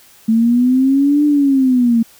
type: linear two-way sweep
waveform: sine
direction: up then down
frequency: 220 to 297.6 to 225.8 Hz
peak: -9 dBFS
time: 0.28-2.03 s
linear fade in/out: 10 ms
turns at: 1.25 s
effects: white hiss -46 dBFS RMS until 2.19 s